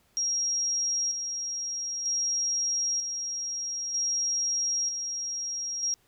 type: tone with tremolo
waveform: sine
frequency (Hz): 5620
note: F8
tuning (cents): +10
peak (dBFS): -25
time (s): 0.17-5.94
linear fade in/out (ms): 0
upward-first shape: square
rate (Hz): 0.53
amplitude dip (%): 45
effects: pink hiss -66 dBFS RMS until 6.07 s